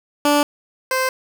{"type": "tone pair in turn", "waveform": "15% pulse", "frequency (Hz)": [291.5, 519.4], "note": ["D4", "C5"], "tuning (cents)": [-13, -13], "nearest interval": "minor seventh", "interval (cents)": 1000, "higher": "second", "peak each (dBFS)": [-7, -11], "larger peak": "first", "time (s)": [[0.25, 0.43], [0.91, 1.09]], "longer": "neither", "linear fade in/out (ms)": 2, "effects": []}